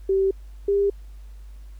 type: tone pair in turn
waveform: sine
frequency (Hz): 386.5 / 400.5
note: G4 / G4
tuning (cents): -24 / +37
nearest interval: minor second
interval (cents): 61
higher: second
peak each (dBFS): -17 / -17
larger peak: neither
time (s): 0.09-0.31 / 0.68-0.9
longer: neither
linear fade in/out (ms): 5
effects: added 50 Hz sine -38 dBFS peak until 1.79 s + pink hiss -61 dBFS RMS until 1.79 s